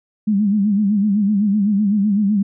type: tone with vibrato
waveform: sine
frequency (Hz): 204.8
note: G#3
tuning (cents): -24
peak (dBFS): -13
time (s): 0.27-2.43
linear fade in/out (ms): 10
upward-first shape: sine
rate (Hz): 7.9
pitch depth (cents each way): 92
effects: none